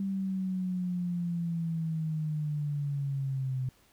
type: linear sweep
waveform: sine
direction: down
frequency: 196 to 127.9 Hz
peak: -29 dBFS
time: 0-3.69 s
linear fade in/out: 2 ms
effects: pink hiss -64 dBFS RMS until 3.92 s